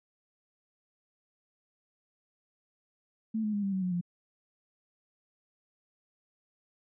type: tone with pitch steps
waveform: sine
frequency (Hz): 220.8 / 212.4 / 204.4 / 196.6 / 189.13 / 181.95 / 175.05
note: A3 / G#3 / G#3 / G3 / F#3 / F#3 / F3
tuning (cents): +6 / +39 / -27 / +5 / +38 / -29 / +4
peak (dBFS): -28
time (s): 3.34-4.012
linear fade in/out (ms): 10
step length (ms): 96
effects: none